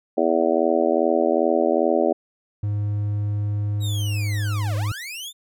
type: harmonic tone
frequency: 82.5 Hz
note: E2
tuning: 2 cents sharp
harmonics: 3 / 4 / 5 / 6 / 7 / 8 / 9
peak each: -26 / -23 / -23 / -30 / -22 / -25 / -27 dBFS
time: 0.17-2.13 s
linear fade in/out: 10 ms
type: tone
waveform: triangle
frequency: 103.4 Hz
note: G#2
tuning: 7 cents flat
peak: -19 dBFS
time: 2.63-4.92 s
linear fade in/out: 5 ms
type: linear two-way sweep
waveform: sawtooth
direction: down then up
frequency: 3885 to 493.9 to 3649 Hz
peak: -28 dBFS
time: 3.8-5.33 s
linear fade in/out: 50 ms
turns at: 4.76 s
effects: none